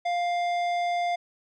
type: tone with tanh clipping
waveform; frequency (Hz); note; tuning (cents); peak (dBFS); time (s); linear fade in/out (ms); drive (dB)
triangle; 700; F5; +4; -26; 0.05-1.16; 10; 17
effects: none